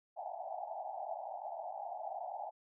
white band-pass noise, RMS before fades -43 dBFS, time 0.16-2.51 s, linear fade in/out 20 ms, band 630 to 850 Hz, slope 96 dB/octave, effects none

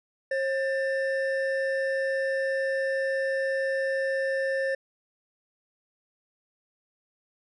triangle tone pair together, 537.8 / 1783 Hz, C5 / A6, +47 / +22 cents, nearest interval octave + major sixth, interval 2075 cents, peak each -24 / -29 dBFS, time 0.31-4.75 s, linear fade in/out 5 ms, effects resampled to 24000 Hz

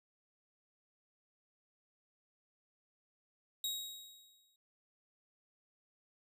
sawtooth tone with exponential decay, 3797 Hz, A#7, 31 cents sharp, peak -31 dBFS, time 3.64-4.56 s, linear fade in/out 2 ms, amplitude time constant 200 ms, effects none

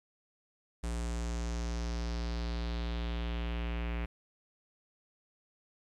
square tone with low-pass filter sweep, 58.27 Hz, A#1, in tune, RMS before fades -35 dBFS, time 0.83-4.06 s, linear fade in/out 10 ms, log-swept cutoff 8600 to 2400 Hz, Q 2.7, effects 11-bit

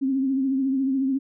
sine tone with vibrato, 267.6 Hz, C4, 39 cents sharp, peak -20 dBFS, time 0.01-1.19 s, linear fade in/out 20 ms, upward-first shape triangle, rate 14 Hz, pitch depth 61 cents each way, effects none

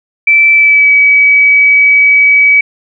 sine tone with pitch glide, 2325 to 2278 Hz, D7 to C#7, -18 to +47 cents, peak -3 dBFS, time 0.27-2.61 s, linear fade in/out 5 ms, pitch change -35 cents, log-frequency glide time 0.52-0.92 s, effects none

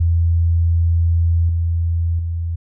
sine tone with level steps, 84 Hz, E2, 33 cents sharp, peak -12 / -15 / -19 dBFS, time 0-2.56 s, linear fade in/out 10 ms, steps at 1.49 / 2.19 s, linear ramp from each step 2 ms, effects none

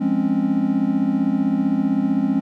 triangle chord, Db major seventh, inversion first, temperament equal, 174.61 / 207.7 / 261.6 / 277.2 Hz, F3 / Ab3 / C4 / Db4, 0 / 0 / 0 / 0 cents, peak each -25 / -20 / -19 / -20 dBFS, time 0-2.41 s, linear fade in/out 20 ms, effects none

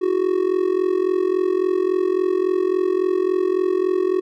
triangle tone with amplitude modulation, 370 Hz, F#4, in tune, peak -11 dBFS, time 0.01-4.21 s, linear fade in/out 20 ms, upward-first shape sine, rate 43.6 Hz, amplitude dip 85%, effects none

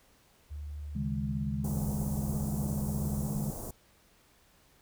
sine tone, 73.9 Hz, D2, 11 cents sharp, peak -37 dBFS, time 0.5-3.27 s, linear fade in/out 20 ms
sine chord, C# suspended second, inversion none, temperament equal, 138.59 / 155.56 / 207.7 Hz, C#3 / D#3 / G#3, 0 / 0 / 0 cents, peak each -35 / -37 / -34 dBFS, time 0.95-3.51 s, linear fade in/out 10 ms
pink band-stop noise, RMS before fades -40 dBFS, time 1.64-3.71 s, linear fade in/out 5 ms, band 880 to 7000 Hz, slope 24 dB/octave
effects pink hiss -64 dBFS RMS until 4.81 s

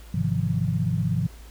sine chord, F minor seventh, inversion first, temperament equal with one note detuned, 103.83 / 130.81 / 158.37 / 174.61 Hz, Ab2 / C3 / Eb3 / F3, 0 / 0 / +31 / 0 cents, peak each -27 dBFS, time 0.14-1.27 s, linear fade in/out 5 ms, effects added 55 Hz sine -42 dBFS peak until 1.5 s + pink hiss -51 dBFS RMS until 1.5 s

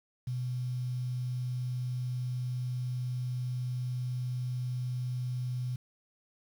sine tone with quantisation, 125.2 Hz, B2, 24 cents sharp, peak -31 dBFS, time 0.27-5.76 s, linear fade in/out 5 ms, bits 9, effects none

